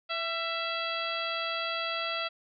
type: harmonic tone with a mistuned harmonic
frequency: 662 Hz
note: E5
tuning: 7 cents sharp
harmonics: 1 / 2 / 3 / 4 / 5 / 6 / 7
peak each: -37 / -35 / -40 / -37 / -37 / -42 / -42 dBFS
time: 0.09-2.29 s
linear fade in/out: 20 ms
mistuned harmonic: 2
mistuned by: +33 cents
effects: none